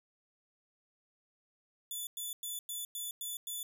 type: tone bursts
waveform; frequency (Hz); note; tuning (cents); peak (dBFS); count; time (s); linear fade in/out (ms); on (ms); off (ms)
5% pulse; 3481; A7; -19; -30; 7; 1.91-3.63; 2; 160; 100
effects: none